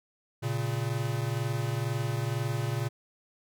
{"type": "tone pair together", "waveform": "square", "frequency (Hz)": [116.54, 138.59], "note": ["A#2", "C#3"], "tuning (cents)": [0, 0], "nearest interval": "minor third", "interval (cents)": 300, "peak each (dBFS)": [-31, -33], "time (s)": [0.42, 2.89], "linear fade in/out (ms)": 20, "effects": []}